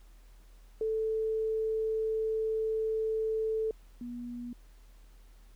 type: tone pair in turn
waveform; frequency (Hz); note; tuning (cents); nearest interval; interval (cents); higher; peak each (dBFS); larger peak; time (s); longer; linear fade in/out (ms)
sine; 440 / 241.3; A4 / B3; 0 / -40; minor seventh; 1040; first; -28 / -37; first; 0.81-3.71 / 4.01-4.53; first; 2
effects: added 40 Hz sine -52 dBFS peak until 5.55 s + pink hiss -66 dBFS RMS until 5.55 s